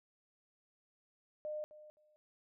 sine tone with echo, 607 Hz, D#5, 43 cents flat, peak -38 dBFS, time 1.45-1.64 s, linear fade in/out 0 ms, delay 260 ms, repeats 2, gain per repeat -15 dB, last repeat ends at 2.16 s, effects none

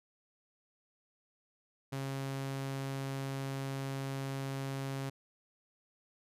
sawtooth tone, 135.9 Hz, C#3, 34 cents flat, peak -32 dBFS, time 1.92-5.1 s, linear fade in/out 10 ms, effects resampled to 32000 Hz

